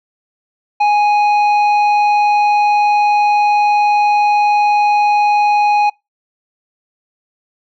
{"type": "tone with tanh clipping", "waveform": "triangle", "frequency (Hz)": 830.6, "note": "G#5", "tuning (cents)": 0, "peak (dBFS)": -11, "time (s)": [0.8, 5.9], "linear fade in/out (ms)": 10, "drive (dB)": 15, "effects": ["noise-tail reverb RT60 0.2 s tail -24 dB re dry", "low-pass 4000 Hz 12 dB/octave"]}